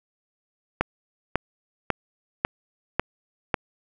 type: click train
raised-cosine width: 0.5 ms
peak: -5 dBFS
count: 6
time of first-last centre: 0.81-3.542 s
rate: 1.83 Hz
effects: none